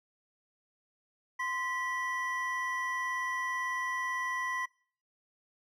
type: tone pair together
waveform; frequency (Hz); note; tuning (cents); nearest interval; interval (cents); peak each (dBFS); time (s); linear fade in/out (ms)
triangle; 1034.6 / 1953; C6 / B6; -20 / -20; major seventh; 1100; -33 / -32; 1.39-4.66; 10
effects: noise-tail reverb RT60 0.5 s tail -24 dB re dry